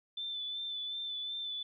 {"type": "tone with vibrato", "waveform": "sine", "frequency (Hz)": 3520, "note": "A7", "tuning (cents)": 0, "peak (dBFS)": -36, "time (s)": [0.17, 1.63], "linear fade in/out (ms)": 5, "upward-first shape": "sine", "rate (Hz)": 2.7, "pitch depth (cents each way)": 27, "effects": []}